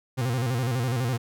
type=tone with vibrato; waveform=40% pulse; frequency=123.47 Hz; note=B2; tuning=in tune; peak=-23 dBFS; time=0.17-1.18 s; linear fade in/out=20 ms; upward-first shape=square; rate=12 Hz; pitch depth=100 cents each way; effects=none